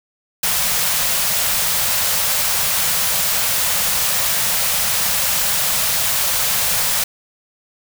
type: band-stop noise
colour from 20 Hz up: white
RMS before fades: -18 dBFS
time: 0.43-7.04 s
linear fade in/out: 5 ms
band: 210 to 480 Hz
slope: 48 dB/octave
effects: none